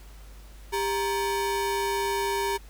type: ring-modulated tone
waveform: 45% pulse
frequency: 666 Hz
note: E5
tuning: 18 cents sharp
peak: -22 dBFS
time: 0.72-2.58 s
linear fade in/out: 20 ms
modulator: 268 Hz
effects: added 50 Hz sine -44 dBFS peak until 2.69 s + pink hiss -54 dBFS RMS until 2.69 s